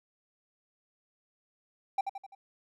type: tone with echo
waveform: triangle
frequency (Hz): 784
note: G5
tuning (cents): 0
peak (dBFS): -23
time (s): 1.98-2.01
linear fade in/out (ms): 5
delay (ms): 85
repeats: 4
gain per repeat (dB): -6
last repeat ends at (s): 2.35
effects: none